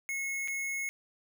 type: tone with dropouts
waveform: square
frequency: 2179 Hz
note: C#7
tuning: 30 cents flat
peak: -33 dBFS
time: 0.09-0.89 s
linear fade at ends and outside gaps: 0 ms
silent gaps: 0.476-0.482 s
effects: none